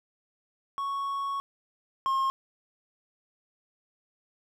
triangle tone pair in turn, 1108.7 / 1071.6 Hz, C#6 / C6, 0 / +41 cents, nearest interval minor second, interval 59 cents, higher first, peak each -27 / -22 dBFS, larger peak second, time 0.78-1.4 / 2.06-2.3 s, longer first, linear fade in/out 0 ms, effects none

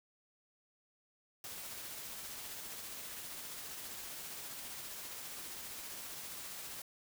white noise with tremolo, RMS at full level -45 dBFS, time 1.44-6.82 s, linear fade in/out 2 ms, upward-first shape triangle, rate 15 Hz, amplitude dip 25%, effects none

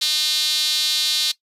sawtooth tone with high-pass filter, 304.2 Hz, D#4, 39 cents flat, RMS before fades -20 dBFS, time 0.01-1.32 s, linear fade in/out 10 ms, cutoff 3900 Hz, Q 4.5, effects noise-tail reverb RT60 0.1 s tail -18 dB re dry + resampled to 32000 Hz

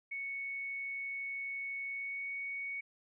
sine tone with pitch glide, 2217 to 2230 Hz, C#7 to C#7, 0 to +10 cents, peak -37 dBFS, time 0.11-2.81 s, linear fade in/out 10 ms, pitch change +10 cents, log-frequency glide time 1.86-2.31 s, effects none

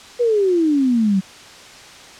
sine exponential sweep, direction down, 495.4 to 185 Hz, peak -13 dBFS, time 0.19-1.21 s, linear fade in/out 20 ms, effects white hiss -40 dBFS RMS until 2.19 s + low-pass 6000 Hz 12 dB/octave

